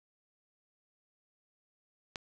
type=click; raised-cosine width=0.2 ms; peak=-20 dBFS; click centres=2.158 s; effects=none